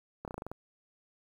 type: slowing click train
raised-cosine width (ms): 1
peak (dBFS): -25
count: 8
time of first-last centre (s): 0.25-0.516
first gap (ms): 28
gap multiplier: 1.1
effects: 9-bit